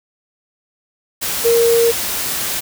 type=tone in noise; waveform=sine; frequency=465.1 Hz; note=A#4; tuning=4 cents flat; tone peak=-10 dBFS; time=1.44-1.92 s; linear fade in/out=20 ms; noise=white; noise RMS=-21 dBFS; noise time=1.21-2.61 s; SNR=+8 dB; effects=none